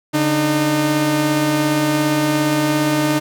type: tone pair together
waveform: sawtooth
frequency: 143.6 / 304.5 Hz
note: D3 / D#4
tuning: -39 / -37 cents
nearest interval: octave + minor second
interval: 1302 cents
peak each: -17 / -12 dBFS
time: 0.13-3.2 s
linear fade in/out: 20 ms
effects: none